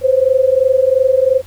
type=tone pair together; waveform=sine; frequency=511 / 533.9 Hz; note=C5 / C5; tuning=-41 / +35 cents; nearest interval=minor second; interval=76 cents; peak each=-12 dBFS; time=0.01-1.42 s; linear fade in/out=50 ms; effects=added 89 Hz sine -39 dBFS peak until 1.46 s + pink hiss -44 dBFS RMS until 1.46 s